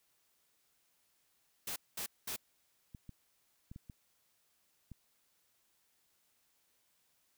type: noise bursts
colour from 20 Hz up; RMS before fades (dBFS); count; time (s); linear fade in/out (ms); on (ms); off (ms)
white; -40; 3; 1.67-2.363; 5; 91; 210
type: clicks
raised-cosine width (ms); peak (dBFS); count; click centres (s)
5; -36; 6; 2.948 / 3.093 / 3.715 / 3.761 / 3.898 / 4.917
effects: white hiss -75 dBFS RMS until 7.37 s